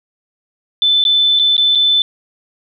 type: tone with dropouts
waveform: sine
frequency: 3519 Hz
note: A7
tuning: in tune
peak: -9 dBFS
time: 0.82-2.02 s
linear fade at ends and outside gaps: 1 ms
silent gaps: 1.04-1.051 / 1.391-1.396 / 1.567-1.579 / 1.751-1.755 s
effects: none